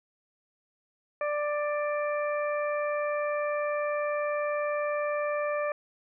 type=harmonic tone; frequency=590 Hz; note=D5; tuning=8 cents sharp; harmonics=1 / 2 / 3 / 4; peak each=-28 / -34 / -38 / -40 dBFS; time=1.21-5.72 s; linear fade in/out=2 ms; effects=none